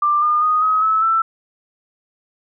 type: tone with pitch steps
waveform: sine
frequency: 1185 / 1212.7 / 1241 / 1270.1 / 1299.7 / 1330.1 Hz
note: D6 / D#6 / D#6 / D#6 / E6 / E6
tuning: +15 / -45 / -5 / +35 / -25 / +15 cents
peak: -13 dBFS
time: 0.02-1.22 s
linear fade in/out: 5 ms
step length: 200 ms
effects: none